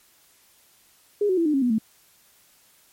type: tone with pitch steps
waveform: sine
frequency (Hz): 412.1 / 371.4 / 334.7 / 301.7 / 271.9 / 245 / 220.8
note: G#4 / F#4 / E4 / D4 / C#4 / B3 / A3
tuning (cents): -13 / +7 / +26 / +47 / -33 / -14 / +6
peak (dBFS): -18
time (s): 1.21-1.784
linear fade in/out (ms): 5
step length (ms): 82
effects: white hiss -58 dBFS RMS until 2.92 s + MP3 64 kbps